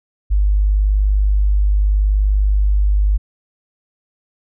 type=tone; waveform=sine; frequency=50.4 Hz; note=G1; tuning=49 cents sharp; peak=-11 dBFS; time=0.3-3.18 s; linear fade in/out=20 ms; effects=none